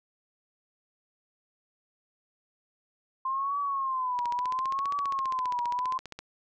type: tone with vibrato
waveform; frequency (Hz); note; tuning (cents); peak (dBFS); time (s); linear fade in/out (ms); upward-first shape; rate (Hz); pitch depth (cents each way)
sine; 1046.5; C6; 0; -27; 3.25-5.98; 5; triangle; 0.73; 160
type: click train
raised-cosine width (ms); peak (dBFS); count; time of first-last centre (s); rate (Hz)
0.2; -22; 31; 4.19-6.19; 15
effects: none